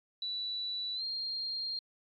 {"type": "tone with pitch glide", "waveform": "sine", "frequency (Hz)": [3951, 4210], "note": ["B7", "C8"], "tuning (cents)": [0, 10], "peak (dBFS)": -34, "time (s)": [0.22, 1.79], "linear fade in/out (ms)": 2, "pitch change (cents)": 110, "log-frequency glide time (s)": [0.95, 1.03], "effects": ["AAC 48 kbps"]}